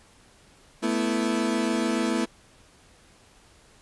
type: chord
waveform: 35% pulse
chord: A suspended second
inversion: none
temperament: equal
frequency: 220 / 246.9 / 329.6 Hz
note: A3 / B3 / E4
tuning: 0 / 0 / 0 cents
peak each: -26 dBFS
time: 0.82-2.26 s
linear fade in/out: 20 ms
effects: pink hiss -56 dBFS RMS until 3.81 s + resampled to 24000 Hz